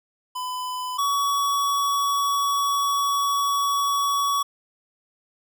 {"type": "tone pair in turn", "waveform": "square", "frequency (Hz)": [1005, 1128.1], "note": ["B5", "C#6"], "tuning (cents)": [30, 30], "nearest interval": "major second", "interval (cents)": 200, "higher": "second", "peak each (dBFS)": [-28, -21], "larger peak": "second", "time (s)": [[0.35, 0.98], [0.98, 4.43]], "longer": "second", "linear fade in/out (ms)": 10, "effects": []}